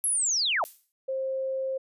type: linear sweep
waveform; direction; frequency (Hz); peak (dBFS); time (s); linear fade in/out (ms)
sine; down; 11340 to 549; -23; 0.04-0.64; 0
type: noise with exponential decay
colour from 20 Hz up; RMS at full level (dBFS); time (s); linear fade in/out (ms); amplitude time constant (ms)
violet; -37; 0.65-0.92; 0; 58
type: tone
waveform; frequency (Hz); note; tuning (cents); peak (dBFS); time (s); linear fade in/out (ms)
sine; 530; C5; +22; -27; 1.08-1.78; 10
effects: resampled to 32000 Hz